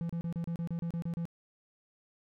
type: tone bursts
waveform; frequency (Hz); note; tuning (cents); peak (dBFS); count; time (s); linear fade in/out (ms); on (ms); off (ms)
triangle; 168.6; E3; +39; -30; 11; 0.01-1.254; 0; 84; 32
effects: none